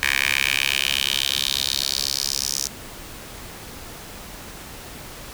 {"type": "tone with high-pass filter sweep", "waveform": "10% pulse", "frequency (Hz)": 68.2, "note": "C#2", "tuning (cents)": -28, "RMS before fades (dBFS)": -23, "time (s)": [0.03, 2.67], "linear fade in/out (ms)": 0, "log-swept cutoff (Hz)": [2000, 5800], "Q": 3.3, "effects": ["pink hiss -38 dBFS RMS until 5.33 s"]}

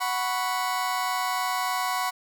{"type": "chord", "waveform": "35% pulse", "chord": "F# suspended fourth", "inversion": "none", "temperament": "just", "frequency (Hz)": [740, 986.7, 1110], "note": ["F#5", "B5", "C#6"], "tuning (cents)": [0, -2, 2], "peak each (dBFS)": -28, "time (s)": [0, 2.11], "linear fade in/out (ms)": 20, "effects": []}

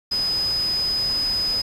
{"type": "tone in noise", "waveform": "sine", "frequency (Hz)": 5020, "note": "D#8", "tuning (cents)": 15, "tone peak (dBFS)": -20, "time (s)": [0.11, 1.62], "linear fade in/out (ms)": 10, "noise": "pink", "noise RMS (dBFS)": -35, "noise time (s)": [0.11, 1.62], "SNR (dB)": 12, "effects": ["resampled to 32000 Hz"]}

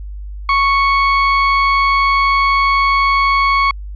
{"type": "tone", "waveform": "30% pulse", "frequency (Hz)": 1107, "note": "C#6", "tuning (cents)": -3, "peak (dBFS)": -8, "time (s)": [0.49, 3.71], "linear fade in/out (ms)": 2, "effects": ["added 50 Hz sine -25 dBFS peak until 3.95 s", "resampled to 11025 Hz"]}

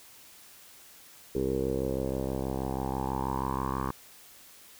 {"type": "tone with low-pass filter sweep", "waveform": "10% pulse", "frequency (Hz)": 66.2, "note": "C2", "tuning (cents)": 21, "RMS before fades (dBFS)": -31, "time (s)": [1.35, 3.91], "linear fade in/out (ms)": 5, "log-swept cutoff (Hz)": [420, 1200], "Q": 5.3, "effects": ["white hiss -53 dBFS RMS until 4.79 s"]}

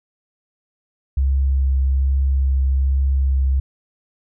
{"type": "tone with vibrato", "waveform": "sine", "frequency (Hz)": 67.2, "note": "C2", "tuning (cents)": 47, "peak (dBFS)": -14, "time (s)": [1.17, 3.6], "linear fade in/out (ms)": 5, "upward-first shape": "triangle", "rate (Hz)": 1.2, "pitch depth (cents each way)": 16, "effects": []}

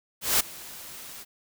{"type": "noise with ADSR envelope", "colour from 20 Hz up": "white", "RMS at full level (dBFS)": -20, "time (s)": [0.21, 1.25], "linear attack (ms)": 190, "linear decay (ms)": 10, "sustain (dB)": -22, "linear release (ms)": 30, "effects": []}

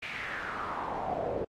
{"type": "noise with band-pass filter sweep", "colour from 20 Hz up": "brown", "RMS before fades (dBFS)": -35, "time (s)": [0.02, 1.45], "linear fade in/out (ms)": 10, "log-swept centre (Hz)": [2500, 480], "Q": 4.2, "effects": ["AAC 48 kbps"]}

